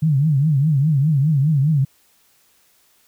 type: tone with vibrato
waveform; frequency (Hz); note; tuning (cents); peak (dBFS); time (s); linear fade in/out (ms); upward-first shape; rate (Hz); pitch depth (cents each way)
sine; 146.3; D3; -6; -13; 0.02-1.85; 10; triangle; 4.9; 200
effects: white hiss -58 dBFS RMS until 3.07 s